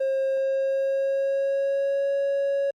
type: tone with pitch glide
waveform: triangle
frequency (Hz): 536 to 556.2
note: C5 to C#5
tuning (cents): +42 to +6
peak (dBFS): -19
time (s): 0-2.71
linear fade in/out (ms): 10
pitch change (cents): +64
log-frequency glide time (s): 0.3-2.12
effects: tanh soft clip ceiling -15 dBFS + Opus 32 kbps